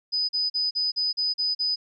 sine tone bursts, 4992 Hz, D#8, 5 cents sharp, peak -22 dBFS, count 8, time 0.12-1.76 s, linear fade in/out 20 ms, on 170 ms, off 40 ms, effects none

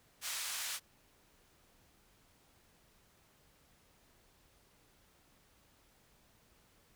white band-pass noise, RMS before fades -40 dBFS, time 0.21-0.8 s, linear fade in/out 50 ms, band 1100 to 9400 Hz, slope 12 dB/octave, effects pink hiss -68 dBFS RMS until 6.95 s

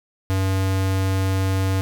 square tone, 95.5 Hz, G2, 45 cents flat, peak -19 dBFS, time 0.3-1.81 s, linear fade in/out 0 ms, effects none

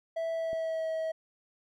triangle tone with pitch glide, 657 to 642.4 Hz, E5 to E5, -6 to -45 cents, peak -28 dBFS, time 0.16-1.12 s, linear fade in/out 10 ms, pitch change -39 cents, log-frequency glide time 0.32-0.88 s
click, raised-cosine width 2 ms, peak -32 dBFS, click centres 0.531 s
effects none

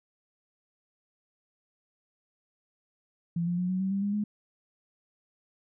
sine tone with pitch steps, 169.9 / 174.98 / 180.21 / 185.6 / 191.15 / 196.86 / 202.7 / 208.8 Hz, F3 / F3 / F#3 / F#3 / G3 / G3 / G#3 / G#3, -47 / +4 / -45 / +6 / -43 / +8 / -42 / +10 cents, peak -26 dBFS, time 3.36-4.24 s, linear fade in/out 5 ms, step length 110 ms, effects none

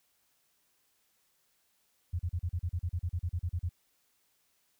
sine tone bursts, 86.8 Hz, F2, 10 cents flat, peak -29 dBFS, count 16, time 2.13-3.692 s, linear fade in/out 10 ms, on 62 ms, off 38 ms, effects white hiss -73 dBFS RMS until 4.79 s

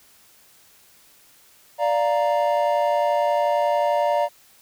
triangle chord, Bb major, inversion first, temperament equal, 587.3 / 698.5 / 932.3 Hz, D5 / F5 / Bb5, 0 / 0 / 0 cents, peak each -19 / -21 / -22 dBFS, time 1.78-4.29 s, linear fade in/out 50 ms, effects white hiss -54 dBFS RMS until 4.61 s

